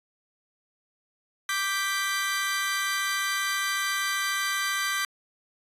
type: chord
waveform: sawtooth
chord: G major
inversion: second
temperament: equal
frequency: 1174.7 / 1568 / 1975.5 Hz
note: D6 / G6 / B6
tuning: 0 / 0 / 0 cents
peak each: -27 / -26 / -27 dBFS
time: 1.49-5.05 s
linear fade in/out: 2 ms
effects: resampled to 32000 Hz